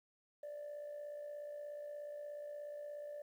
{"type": "tone with amplitude modulation", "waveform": "sine", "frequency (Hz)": 587.3, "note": "D5", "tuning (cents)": 0, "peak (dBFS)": -40, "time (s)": [0.43, 3.22], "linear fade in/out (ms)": 5, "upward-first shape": "sine", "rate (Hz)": 56.8, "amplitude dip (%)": 55, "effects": ["tanh soft clip ceiling -41 dBFS", "12-bit"]}